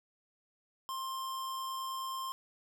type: tone with amplitude modulation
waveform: square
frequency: 1055 Hz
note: C6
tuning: 14 cents sharp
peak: -36 dBFS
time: 0.89-2.32 s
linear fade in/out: 0 ms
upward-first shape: sine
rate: 109 Hz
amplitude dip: 25%
effects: none